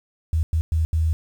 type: tone bursts at uneven times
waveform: sine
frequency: 80.2 Hz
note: E2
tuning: 47 cents flat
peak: -17 dBFS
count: 4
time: 0.33-0.43 / 0.53-0.61 / 0.72-0.85 / 0.93-1.13 s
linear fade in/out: 0 ms
effects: 8-bit

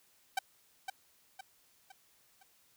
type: tone with echo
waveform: sawtooth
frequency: 771 Hz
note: G5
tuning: 29 cents flat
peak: -25 dBFS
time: 0.37-0.39 s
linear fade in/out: 5 ms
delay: 510 ms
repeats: 4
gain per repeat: -7 dB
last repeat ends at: 2.43 s
effects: white hiss -68 dBFS RMS until 2.76 s

